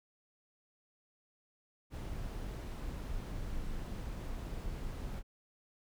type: noise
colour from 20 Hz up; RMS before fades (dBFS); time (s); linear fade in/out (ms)
brown; -40; 1.9-5.23; 50
effects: none